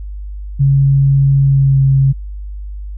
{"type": "tone with pitch glide", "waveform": "sine", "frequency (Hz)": [137.8, 135.43], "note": ["C#3", "C#3"], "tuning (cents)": [-10, -40], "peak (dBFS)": -7, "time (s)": [0.59, 2.13], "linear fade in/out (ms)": 20, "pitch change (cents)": -30, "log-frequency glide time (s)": [1.42, 1.85], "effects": ["added 50 Hz sine -23 dBFS peak until 2.97 s"]}